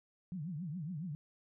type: tone with vibrato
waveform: sine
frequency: 164.81 Hz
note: E3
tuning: in tune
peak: -38 dBFS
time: 0.32-1.15 s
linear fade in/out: 0 ms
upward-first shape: triangle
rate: 7.2 Hz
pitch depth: 300 cents each way
effects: none